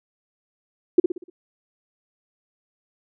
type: tone with echo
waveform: sine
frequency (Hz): 353.9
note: F4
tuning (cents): +23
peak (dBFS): -8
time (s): 0.98-1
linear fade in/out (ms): 5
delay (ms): 60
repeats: 5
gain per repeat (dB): -7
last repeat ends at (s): 1.3
effects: none